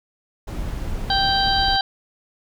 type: noise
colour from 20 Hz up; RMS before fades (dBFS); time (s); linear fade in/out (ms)
brown; -27; 0.47-1.77; 10
type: harmonic tone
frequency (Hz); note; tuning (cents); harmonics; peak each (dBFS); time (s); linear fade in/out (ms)
784; G5; 0; 1 / 2 / 4 / 5 / 6; -20 / -25 / -25 / -24 / -25; 1.1-1.81; 2
effects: none